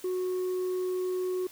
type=tone; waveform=sine; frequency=367 Hz; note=F#4; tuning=14 cents flat; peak=-25 dBFS; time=0.04-1.47 s; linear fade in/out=5 ms; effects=tanh soft clip ceiling -27 dBFS + white hiss -51 dBFS RMS until 1.51 s